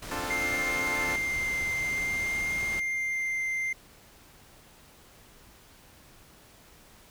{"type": "low-pass noise", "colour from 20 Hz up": "pink", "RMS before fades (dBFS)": -40, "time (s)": [0.02, 2.8], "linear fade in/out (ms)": 5, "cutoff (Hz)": 12000, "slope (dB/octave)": 12}
{"type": "chord", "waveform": "10% pulse", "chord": "D minor seventh", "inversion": "third", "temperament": "equal", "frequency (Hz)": [261.6, 293.7, 349.2, 440], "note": ["C4", "D4", "F4", "A4"], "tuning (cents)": [0, 0, 0, 0], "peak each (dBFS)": -30, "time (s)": [0.11, 1.16], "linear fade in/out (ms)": 2}
{"type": "tone with vibrato", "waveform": "triangle", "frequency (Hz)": 2100, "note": "C7", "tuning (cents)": 6, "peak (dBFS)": -26, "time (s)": [0.3, 3.73], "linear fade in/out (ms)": 5, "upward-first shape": "triangle", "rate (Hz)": 0.55, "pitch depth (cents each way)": 11}
{"effects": ["pink hiss -55 dBFS RMS until 7.1 s"]}